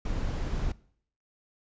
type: noise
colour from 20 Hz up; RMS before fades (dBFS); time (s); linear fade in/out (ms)
brown; -30; 0.05-0.72; 5
effects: noise-tail reverb RT60 0.6 s tail -21 dB re dry + resampled to 16000 Hz